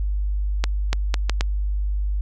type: accelerating click train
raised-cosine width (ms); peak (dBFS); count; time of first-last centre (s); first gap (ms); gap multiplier
0.2; -5; 5; 0.64-1.409; 290; 0.73
effects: added 50 Hz sine -20 dBFS peak until 2.21 s